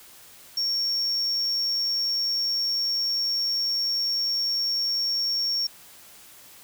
sine tone, 5510 Hz, F8, 24 cents flat, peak -20 dBFS, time 0.57-5.67 s, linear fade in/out 5 ms, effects tanh soft clip ceiling -22 dBFS + white hiss -49 dBFS RMS until 6.63 s

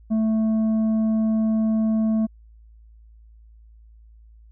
triangle tone with tanh clipping, 220 Hz, A3, in tune, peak -19 dBFS, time 0.1-2.27 s, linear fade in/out 20 ms, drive 10 dB, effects added 55 Hz sine -46 dBFS peak until 4.51 s

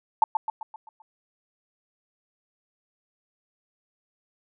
sine tone with echo, 880 Hz, A5, in tune, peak -13 dBFS, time 0.22-0.24 s, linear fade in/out 2 ms, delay 130 ms, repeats 6, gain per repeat -6 dB, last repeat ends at 1.02 s, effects none

